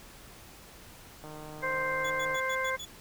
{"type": "click train", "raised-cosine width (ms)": 1, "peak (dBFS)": -32, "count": 172, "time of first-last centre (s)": [1.24, 2.358], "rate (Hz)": 153}
{"type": "harmonic tone", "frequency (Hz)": 523.3, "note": "C5", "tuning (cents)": 0, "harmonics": [1, 2, 3, 4], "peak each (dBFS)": [-34, -34, -34, -34], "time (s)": [1.62, 2.77], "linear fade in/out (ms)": 20}
{"type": "tone bursts", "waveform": "30% pulse", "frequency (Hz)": 3425, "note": "A7", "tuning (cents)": -47, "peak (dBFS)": -36, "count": 6, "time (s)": [2.04, 2.855], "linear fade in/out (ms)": 10, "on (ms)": 65, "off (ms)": 85}
{"effects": ["pink hiss -51 dBFS RMS until 3 s"]}